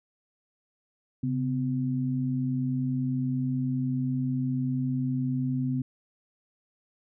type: tone pair together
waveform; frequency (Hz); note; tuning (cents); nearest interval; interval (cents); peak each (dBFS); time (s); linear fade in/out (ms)
sine; 134.7 / 254.6; C#3 / C4; -49 / -47; major seventh; 1102; -28; 1.23-5.82; 5
effects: none